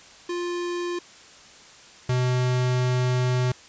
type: tone pair in turn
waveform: square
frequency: 350.3 / 125.91 Hz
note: F4 / B2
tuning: +5 / +34 cents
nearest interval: octave + tritone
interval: 1771 cents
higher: first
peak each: -27 / -21 dBFS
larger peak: second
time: 0.29-0.99 / 2.09-3.52 s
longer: second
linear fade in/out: 5 ms
effects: white hiss -48 dBFS RMS until 3.68 s + resampled to 16000 Hz